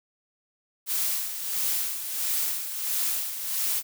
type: noise with tremolo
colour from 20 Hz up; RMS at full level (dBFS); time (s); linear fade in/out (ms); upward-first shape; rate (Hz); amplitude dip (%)
blue; -26; 0.86-3.83; 50; sine; 1.5; 60
effects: none